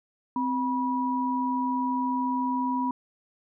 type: tone pair together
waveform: sine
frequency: 258.8 / 973 Hz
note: C4 / B5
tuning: -19 / -26 cents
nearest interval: octave + major seventh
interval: 2293 cents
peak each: -27 dBFS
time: 0.36-2.91 s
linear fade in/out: 2 ms
effects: none